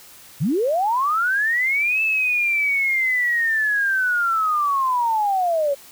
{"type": "linear two-way sweep", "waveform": "sine", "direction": "up then down", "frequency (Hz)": [114.9, 2638, 545], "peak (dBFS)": -17, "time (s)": [0.4, 5.75], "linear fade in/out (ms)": 20, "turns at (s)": 2.02, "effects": ["white hiss -45 dBFS RMS until 5.91 s"]}